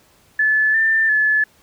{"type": "tone with pitch steps", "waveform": "sine", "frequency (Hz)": [1732, 1785, 1724], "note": ["A6", "A6", "A6"], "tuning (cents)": [-28, 24, -36], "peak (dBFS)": -13, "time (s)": [0.39, 1.44], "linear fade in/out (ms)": 5, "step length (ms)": 350, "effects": ["pink hiss -54 dBFS RMS until 1.62 s", "high-pass 60 Hz 12 dB/octave"]}